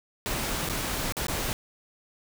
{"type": "noise with dropouts", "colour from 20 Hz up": "pink", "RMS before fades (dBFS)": -30, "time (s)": [0.26, 1.53], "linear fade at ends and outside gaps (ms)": 0, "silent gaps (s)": [[0.689, 0.697], [1.123, 1.168], [1.268, 1.283]], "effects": []}